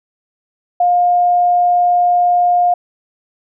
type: tone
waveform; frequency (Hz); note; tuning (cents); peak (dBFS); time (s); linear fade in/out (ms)
sine; 709; F5; +26; -9; 0.8-2.74; 5
effects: none